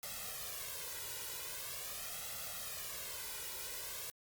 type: noise with flanger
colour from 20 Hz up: white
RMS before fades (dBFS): -44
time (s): 0.03-4.1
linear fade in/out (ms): 0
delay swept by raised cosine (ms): 1.5 to 2.07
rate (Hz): 0.43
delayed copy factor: +1
effects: Opus 48 kbps